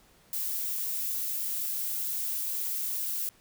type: noise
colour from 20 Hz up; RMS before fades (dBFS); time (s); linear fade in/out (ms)
violet; -32; 0.33-3.29; 0
effects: pink hiss -61 dBFS RMS until 3.4 s